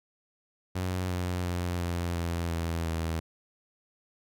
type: tone with pitch steps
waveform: sawtooth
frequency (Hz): 91.7 / 89.97 / 88.27 / 86.6 / 84.97 / 83.36 / 81.79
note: F#2 / F#2 / F2 / F2 / F2 / E2 / E2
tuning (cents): -15 / -48 / +19 / -14 / -47 / +20 / -13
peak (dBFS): -25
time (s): 0.75-3.2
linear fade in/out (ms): 10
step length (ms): 350
effects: none